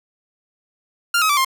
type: tone with pitch steps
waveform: sawtooth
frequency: 1396.9 / 1273.6 / 1161.2 / 1058.7 Hz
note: F6 / D#6 / D6 / C6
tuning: 0 / +40 / -20 / +20 cents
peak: -11 dBFS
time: 1.14-1.448 s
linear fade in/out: 5 ms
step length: 77 ms
effects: none